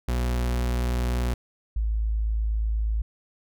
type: tone pair in turn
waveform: 40% pulse / sine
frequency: 60.7 / 54.17 Hz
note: B1 / A1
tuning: -29 / -26 cents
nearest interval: major second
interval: 197 cents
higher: first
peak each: -22 dBFS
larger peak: neither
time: 0.08-1.34 / 1.76-3.02 s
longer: neither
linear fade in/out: 5 ms
effects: none